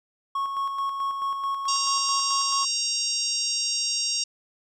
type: tone with tremolo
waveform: triangle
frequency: 1100 Hz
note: C#6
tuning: 14 cents flat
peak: -22 dBFS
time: 0.35-2.65 s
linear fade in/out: 5 ms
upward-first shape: square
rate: 4.6 Hz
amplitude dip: 40%
type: harmonic tone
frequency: 932.3 Hz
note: A#5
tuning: in tune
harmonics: 3 / 4 / 5 / 6 / 7 / 8 / 9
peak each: -35 / -37 / -31 / -26 / -34 / -36 / -37 dBFS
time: 1.68-4.24 s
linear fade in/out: 5 ms
effects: none